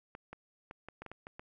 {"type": "clicks", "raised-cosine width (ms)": 0.5, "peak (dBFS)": -30, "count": 9, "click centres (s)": [0.151, 0.33, 0.711, 0.886, 1.02, 1.063, 1.116, 1.269, 1.395], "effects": []}